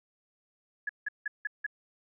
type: tone bursts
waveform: sine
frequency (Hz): 1693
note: G#6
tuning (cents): +33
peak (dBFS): -29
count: 5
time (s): 0.87-1.665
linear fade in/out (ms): 5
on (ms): 23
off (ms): 170
effects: none